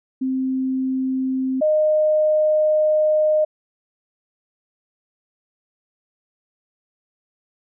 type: tone pair in turn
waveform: sine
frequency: 261.6 / 614.9 Hz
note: C4 / D#5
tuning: 0 / -21 cents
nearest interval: octave + minor third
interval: 1479 cents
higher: second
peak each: -19 / -14 dBFS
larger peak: second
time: 0.21-1.61 / 1.61-3.45 s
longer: second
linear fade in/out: 10 ms
effects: none